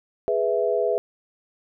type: chord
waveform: sine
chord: E major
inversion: first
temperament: equal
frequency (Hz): 415.3 / 493.9 / 659.3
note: G#4 / B4 / E5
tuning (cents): 0 / 0 / 0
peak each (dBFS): -24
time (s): 0.28-0.98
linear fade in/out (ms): 0
effects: none